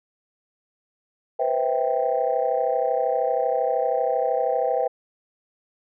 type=chord; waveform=sine; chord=C major seventh; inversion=third; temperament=just; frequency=490.5 / 523.3 / 654.1 / 784.9 Hz; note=B4 / C5 / E5 / G5; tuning=-12 / 0 / -14 / +2 cents; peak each=-25 dBFS; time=1.39-4.88 s; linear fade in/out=10 ms; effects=tanh soft clip ceiling -10 dBFS